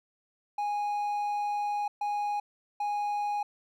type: tone bursts at uneven times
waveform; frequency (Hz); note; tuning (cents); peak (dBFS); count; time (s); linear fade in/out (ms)
triangle; 826; G#5; -10; -26; 3; 0.58-1.88 / 2.01-2.4 / 2.8-3.43; 5
effects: none